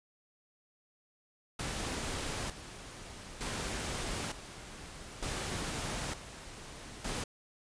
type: noise with tremolo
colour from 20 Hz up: pink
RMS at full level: -37 dBFS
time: 1.59-7.24 s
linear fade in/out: 5 ms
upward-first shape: square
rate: 0.55 Hz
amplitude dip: 70%
effects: resampled to 22050 Hz